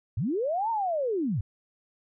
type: linear two-way sweep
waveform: sine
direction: up then down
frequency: 82.41 to 932.3 to 82.41 Hz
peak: -25 dBFS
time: 0.17-1.41 s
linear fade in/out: 5 ms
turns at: 0.7 s
effects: none